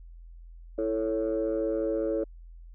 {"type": "chord", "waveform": "sine", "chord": "A major", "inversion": "second", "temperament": "equal", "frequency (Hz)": [329.6, 440, 554.4], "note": ["E4", "A4", "C#5"], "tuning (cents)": [0, 0, 0], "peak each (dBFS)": -29, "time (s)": [0.78, 2.24], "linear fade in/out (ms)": 5, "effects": ["tanh soft clip ceiling -20 dBFS", "added 42 Hz sine -44 dBFS peak until 2.74 s"]}